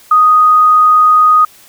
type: tone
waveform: sine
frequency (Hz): 1244.5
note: D#6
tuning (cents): 0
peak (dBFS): -4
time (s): 0.11-1.45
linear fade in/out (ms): 5
effects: white hiss -42 dBFS RMS until 1.68 s